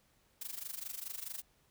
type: noise with amplitude modulation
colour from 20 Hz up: blue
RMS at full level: -40 dBFS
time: 0.41-1.42 s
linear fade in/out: 5 ms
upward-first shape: sine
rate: 24.7 Hz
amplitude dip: 85%
effects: pink hiss -71 dBFS RMS until 1.7 s